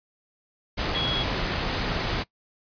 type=tone in noise; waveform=sine; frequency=3333 Hz; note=G#7; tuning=5 cents sharp; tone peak=-26 dBFS; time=0.94-1.24 s; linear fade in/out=20 ms; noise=pink; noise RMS=-27 dBFS; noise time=0.77-2.24 s; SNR=-2 dB; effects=noise-tail reverb RT60 0.1 s tail -21 dB re dry + resampled to 11025 Hz